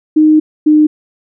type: tone pair in turn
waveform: sine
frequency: 308.7 / 304.5 Hz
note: D#4 / D#4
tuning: -14 / -37 cents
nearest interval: unison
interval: 23 cents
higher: first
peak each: -4 dBFS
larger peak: neither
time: 0.16-0.4 / 0.66-0.87 s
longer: first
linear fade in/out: 10 ms
effects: none